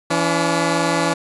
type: tone pair together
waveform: 10% pulse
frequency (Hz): 167.1 / 286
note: E3 / D4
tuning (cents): +24 / -46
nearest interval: major sixth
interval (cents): 930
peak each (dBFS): -11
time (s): 0.1-1.14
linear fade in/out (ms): 10
effects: resampled to 24000 Hz